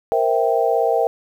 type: chord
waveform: sine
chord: C dominant seventh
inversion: third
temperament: equal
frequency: 466.2 / 523.3 / 659.3 / 784 Hz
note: Bb4 / C5 / E5 / G5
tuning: 0 / 0 / 0 / 0 cents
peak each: -19 / -23 / -20 / -21 dBFS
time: 0.12-1.07 s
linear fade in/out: 0 ms
effects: 8-bit